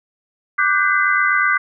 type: chord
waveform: sine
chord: G major seventh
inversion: second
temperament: equal with one note detuned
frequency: 1174.7 / 1480 / 1568 / 2028 Hz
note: D6 / F#6 / G6 / B6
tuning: 0 / 0 / 0 / +45 cents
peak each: -19 dBFS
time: 0.58-1.58 s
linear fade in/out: 10 ms
effects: none